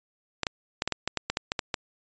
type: clicks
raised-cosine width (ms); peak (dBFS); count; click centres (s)
0.2; -9; 12; 0.433 / 0.468 / 0.821 / 0.876 / 0.923 / 1.076 / 1.173 / 1.3 / 1.371 / 1.519 / 1.592 / 1.742
effects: resampled to 16000 Hz